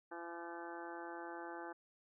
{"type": "harmonic tone with a mistuned harmonic", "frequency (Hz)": 170, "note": "F3", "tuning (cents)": -46, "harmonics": [2, 3, 4, 5, 6, 7, 8, 9, 10], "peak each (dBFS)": [-49, -54, -54, -50, -59, -55, -61, -53, -60], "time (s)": [0.11, 1.73], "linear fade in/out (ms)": 10, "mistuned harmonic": 10, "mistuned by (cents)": 41, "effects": []}